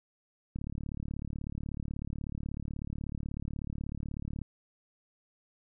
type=click train; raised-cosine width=5 ms; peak=-25 dBFS; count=141; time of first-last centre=0.56-4.417 s; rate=36.3 Hz; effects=none